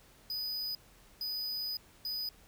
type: tone bursts at uneven times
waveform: square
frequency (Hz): 4978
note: D#8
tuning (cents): 0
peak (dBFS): -35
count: 3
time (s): 0.3-0.75 / 1.21-1.77 / 2.05-2.29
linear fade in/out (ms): 2
effects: added 42 Hz sine -66 dBFS peak until 2.47 s + pink hiss -61 dBFS RMS until 2.47 s